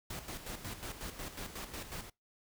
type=noise with tremolo; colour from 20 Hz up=pink; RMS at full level=-42 dBFS; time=0.1-2.1 s; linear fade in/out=5 ms; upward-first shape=square; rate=5.5 Hz; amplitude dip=60%; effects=noise-tail reverb RT60 0.2 s tail -24 dB re dry